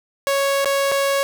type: tone with dropouts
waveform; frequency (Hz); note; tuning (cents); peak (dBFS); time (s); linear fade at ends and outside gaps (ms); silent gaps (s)
sawtooth; 554; C#5; -1; -13; 0.27-1.23; 0; 0.646-0.657 / 0.916-0.92
effects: none